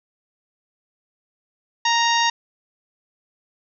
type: harmonic tone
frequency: 932.3 Hz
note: A#5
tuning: in tune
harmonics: 1 / 2 / 3 / 4 / 5 / 6 / 7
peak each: -19 / -23 / -26 / -25 / -30 / -27 / -32 dBFS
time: 1.85-2.3 s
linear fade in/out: 5 ms
effects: none